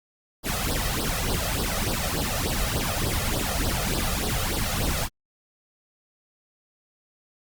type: noise with flanger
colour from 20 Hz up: pink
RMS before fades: -26 dBFS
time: 0.43-5.09 s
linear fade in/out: 50 ms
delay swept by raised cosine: 0.21 to 1.61 ms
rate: 3.4 Hz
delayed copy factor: +0.85
effects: Opus 48 kbps